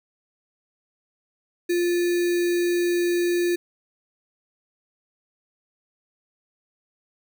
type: tone with sample-and-hold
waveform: sine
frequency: 349.2 Hz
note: F4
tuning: in tune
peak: -19 dBFS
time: 1.69-3.56 s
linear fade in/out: 10 ms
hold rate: 2100 Hz
effects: none